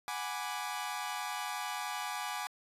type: chord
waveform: sawtooth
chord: G# half-diminished seventh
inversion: third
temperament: equal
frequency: 740 / 830.6 / 987.8 / 1174.7 Hz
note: F#5 / G#5 / B5 / D6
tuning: 0 / 0 / 0 / 0 cents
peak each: -39 / -36 / -39 / -38 dBFS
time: 0.08-2.47 s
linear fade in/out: 0 ms
effects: resampled to 32000 Hz